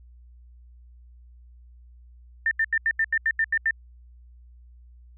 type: tone bursts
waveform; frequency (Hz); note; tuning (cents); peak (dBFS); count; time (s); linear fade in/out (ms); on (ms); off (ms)
sine; 1796; A6; +35; -19; 10; 2.46-3.709; 2; 52; 81
effects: added 60 Hz sine -47 dBFS peak until 5.17 s